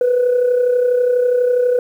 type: tone with amplitude modulation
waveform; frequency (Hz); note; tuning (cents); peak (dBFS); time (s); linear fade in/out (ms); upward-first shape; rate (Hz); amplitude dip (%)
sine; 493.9; B4; 0; -8; 0.01-1.79; 2; sine; 32.2; 55
effects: tanh soft clip ceiling -8 dBFS + 8-bit